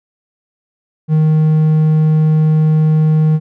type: tone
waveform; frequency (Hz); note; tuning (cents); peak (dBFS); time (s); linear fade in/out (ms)
triangle; 155.8; D#3; +3; -6; 1.08-3.4; 50
effects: none